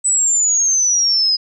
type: exponential sweep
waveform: sine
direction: down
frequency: 8040 to 4978 Hz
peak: -12 dBFS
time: 0.04-1.37 s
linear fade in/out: 20 ms
effects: none